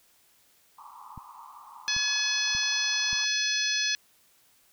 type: band-pass noise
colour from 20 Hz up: pink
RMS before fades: -48 dBFS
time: 0.78-3.25 s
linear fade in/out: 5 ms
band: 850 to 1200 Hz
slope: 96 dB/octave
type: clicks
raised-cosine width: 5 ms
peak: -30 dBFS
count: 4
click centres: 1.177 / 1.965 / 2.55 / 3.13 s
type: harmonic tone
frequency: 850 Hz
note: G#5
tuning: 40 cents sharp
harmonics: 2 / 3 / 4 / 5 / 6 / 7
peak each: -32 / -32 / -32 / -32 / -32 / -32 dBFS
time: 1.88-3.95 s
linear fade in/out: 0 ms
effects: white hiss -63 dBFS RMS until 4.72 s